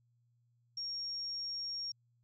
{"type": "tone", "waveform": "sine", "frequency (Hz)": 5560, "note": "F8", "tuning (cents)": -9, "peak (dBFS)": -37, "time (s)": [0.77, 1.92], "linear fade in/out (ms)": 5, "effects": ["added 119 Hz sine -70 dBFS peak until 2.23 s"]}